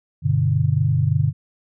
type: chord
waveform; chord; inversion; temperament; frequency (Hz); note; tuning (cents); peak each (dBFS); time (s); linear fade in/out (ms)
sine; G major; none; equal; 98 / 123.47 / 146.83; G2 / B2 / D3; 0 / 0 / 0; -21 / -20 / -19; 0.22-1.33; 50
effects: none